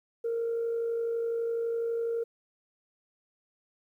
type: tone with amplitude modulation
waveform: sine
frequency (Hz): 462.8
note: A#4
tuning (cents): -13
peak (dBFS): -25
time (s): 0.24-2.24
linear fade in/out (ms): 10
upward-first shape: sine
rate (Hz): 52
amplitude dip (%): 35
effects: tanh soft clip ceiling -24 dBFS + 11-bit